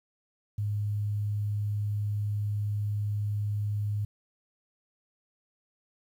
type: tone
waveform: sine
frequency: 103.83 Hz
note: G#2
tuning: in tune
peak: -27 dBFS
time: 0.58-4.05 s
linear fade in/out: 5 ms
effects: 10-bit